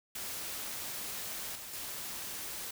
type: noise with level steps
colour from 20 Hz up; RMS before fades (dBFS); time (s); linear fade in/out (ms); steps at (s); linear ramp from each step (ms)
white; -40 / -45 / -41; 0.15-2.71; 5; 1.55 / 1.73; 5
effects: none